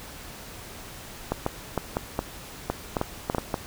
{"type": "clicks", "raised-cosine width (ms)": 1, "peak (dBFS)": -10, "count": 12, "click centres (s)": [1.32, 1.464, 1.777, 1.969, 2.191, 2.7, 2.968, 3.014, 3.299, 3.348, 3.383, 3.542], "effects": ["pink hiss -42 dBFS RMS until 3.66 s"]}